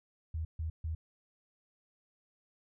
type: tone bursts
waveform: sine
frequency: 80 Hz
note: D#2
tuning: 49 cents sharp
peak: -33 dBFS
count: 3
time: 0.34-0.95 s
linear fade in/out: 5 ms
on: 110 ms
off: 140 ms
effects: none